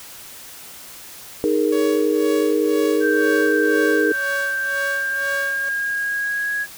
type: chord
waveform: sine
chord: D# suspended fourth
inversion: none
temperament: equal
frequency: 311.1 / 415.3 / 466.2 Hz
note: D#4 / G#4 / A#4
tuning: 0 / 0 / 0 cents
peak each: -20 dBFS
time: 1.44-4.12 s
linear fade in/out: 0 ms
type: tone with tremolo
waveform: sawtooth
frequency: 560 Hz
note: C#5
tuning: 18 cents sharp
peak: -21 dBFS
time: 1.72-5.69 s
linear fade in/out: 5 ms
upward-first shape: sine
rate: 2 Hz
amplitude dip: 85%
type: tone with pitch glide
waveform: sine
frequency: 1568 to 1660.3 Hz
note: G6 to G#6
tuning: 0 to -1 cents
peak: -20 dBFS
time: 3-6.67 s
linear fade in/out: 50 ms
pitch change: +99 cents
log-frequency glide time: 4.52-6.53 s
effects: white hiss -39 dBFS RMS until 6.77 s